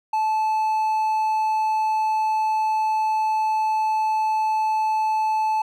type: tone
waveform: triangle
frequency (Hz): 870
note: A5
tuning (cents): -20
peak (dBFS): -17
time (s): 0.13-5.62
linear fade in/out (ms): 5
effects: none